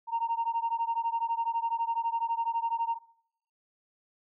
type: beating tone pair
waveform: sine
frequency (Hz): 918 / 930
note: A#5 / A#5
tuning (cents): -27 / -4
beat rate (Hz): 12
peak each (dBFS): -29 / -30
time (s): 0.07-2.99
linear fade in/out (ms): 50
effects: noise-tail reverb RT60 0.7 s tail -21 dB re dry + tanh soft clip ceiling -22 dBFS